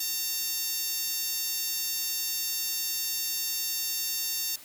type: tone with high-pass filter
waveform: 10% pulse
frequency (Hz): 910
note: A#5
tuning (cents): -42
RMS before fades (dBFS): -31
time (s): 0-4.56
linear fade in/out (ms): 5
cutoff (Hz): 7300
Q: 0.9
effects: white hiss -49 dBFS RMS until 4.64 s